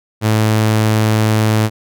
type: tone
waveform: sawtooth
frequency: 108.8 Hz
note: A2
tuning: 19 cents flat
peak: -7 dBFS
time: 0.21-1.7 s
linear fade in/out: 50 ms
effects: none